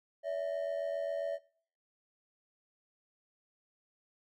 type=ring-modulated tone; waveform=triangle; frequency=614 Hz; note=D#5; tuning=23 cents flat; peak=-27 dBFS; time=0.23-1.39 s; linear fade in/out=50 ms; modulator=43.7 Hz; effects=noise-tail reverb RT60 0.5 s tail -23 dB re dry + tanh soft clip ceiling -24 dBFS